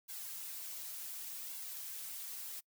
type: noise with flanger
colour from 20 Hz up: blue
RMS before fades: -45 dBFS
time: 0.08-2.61 s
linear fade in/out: 20 ms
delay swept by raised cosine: 1.6 to 7.5 ms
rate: 0.68 Hz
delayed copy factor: -0.75
effects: noise-tail reverb RT60 0.1 s tail -25 dB re dry